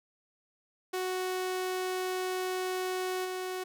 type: tone with level steps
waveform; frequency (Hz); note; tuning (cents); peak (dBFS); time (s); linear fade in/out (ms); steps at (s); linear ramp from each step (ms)
sawtooth; 369.9; F#4; 0; -27 / -30; 0.93-3.64; 10; 3.24; 20
effects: none